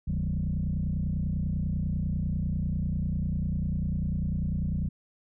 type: tone with frequency modulation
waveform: sine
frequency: 117.6 Hz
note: A#2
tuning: 16 cents sharp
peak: -25 dBFS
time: 0.07-4.89 s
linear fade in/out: 10 ms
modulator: 30.1 Hz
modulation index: 2.7
effects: tanh soft clip ceiling -21 dBFS